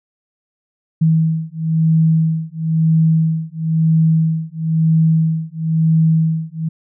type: beating tone pair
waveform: sine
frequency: 160.3 / 161.3 Hz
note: E3 / E3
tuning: -48 / -37 cents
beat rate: 1 Hz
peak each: -15 dBFS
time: 1.01-6.69 s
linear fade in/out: 10 ms
effects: none